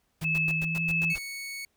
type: tone with pitch glide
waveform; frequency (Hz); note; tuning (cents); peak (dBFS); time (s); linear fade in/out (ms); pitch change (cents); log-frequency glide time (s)
sine; 160 to 165.74; D#3 to E3; +49 to +10; -30; 0.21-1.14; 20; +61; 0.56-0.81
type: noise bursts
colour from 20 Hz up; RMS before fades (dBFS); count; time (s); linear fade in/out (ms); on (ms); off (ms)
pink; -40; 8; 0.21-1.186; 5; 38; 96
type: tone with tremolo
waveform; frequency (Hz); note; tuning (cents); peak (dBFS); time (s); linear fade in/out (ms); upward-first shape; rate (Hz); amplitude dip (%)
sine; 2606; E7; -20; -24; 0.24-1.16; 10; sine; 1.6; 45
type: tone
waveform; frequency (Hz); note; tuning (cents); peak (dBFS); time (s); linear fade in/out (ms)
sawtooth; 2217; C#7; 0; -32; 1.1-1.65; 2
effects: pink hiss -73 dBFS RMS until 1.76 s